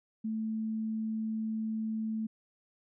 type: tone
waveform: sine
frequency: 220 Hz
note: A3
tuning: in tune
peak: -31 dBFS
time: 0.24-2.27 s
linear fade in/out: 10 ms
effects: none